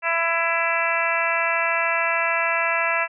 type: harmonic tone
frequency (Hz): 333.6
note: E4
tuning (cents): +21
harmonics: 2 / 3 / 4 / 5 / 6 / 7 / 8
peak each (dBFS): -27 / -27 / -27 / -27 / -27 / -27 / -27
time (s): 0.02-3.08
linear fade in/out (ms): 50
effects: none